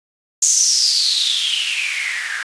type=noise with band-pass filter sweep; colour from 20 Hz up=blue; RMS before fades=-18 dBFS; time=0.42-2.43 s; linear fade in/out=5 ms; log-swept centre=6800 to 1600 Hz; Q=8.6; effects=resampled to 22050 Hz